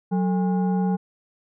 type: tone with frequency modulation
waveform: sine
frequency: 185 Hz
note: F#3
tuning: in tune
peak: -19 dBFS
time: 0.11-0.97 s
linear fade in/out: 20 ms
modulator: 628 Hz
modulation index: 0.57
effects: none